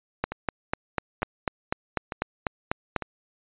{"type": "two click trains", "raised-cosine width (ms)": 0.5, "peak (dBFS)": [-16, -9], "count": [4, 12], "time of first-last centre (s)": [[0.32, 3.023], [0.24, 2.963]], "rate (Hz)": [1.11, 4.04], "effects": ["resampled to 8000 Hz"]}